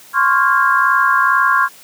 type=chord; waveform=sine; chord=Db major seventh; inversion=third; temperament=equal with one note detuned; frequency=1046.5 / 1108.7 / 1396.9 / 1632.7 Hz; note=C6 / Db6 / F6 / Ab6; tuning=0 / 0 / 0 / -30 cents; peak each=-16 dBFS; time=0.13-1.69 s; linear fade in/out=50 ms; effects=white hiss -42 dBFS RMS until 1.83 s + high-pass 150 Hz 12 dB/octave